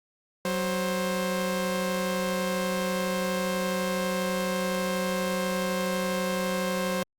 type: tone pair together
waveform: sawtooth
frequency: 186.9 / 528.6 Hz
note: F#3 / C5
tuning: +18 / +18 cents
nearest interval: octave + tritone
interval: 1800 cents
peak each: -25 dBFS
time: 0.45-7.03 s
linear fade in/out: 2 ms
effects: Opus 48 kbps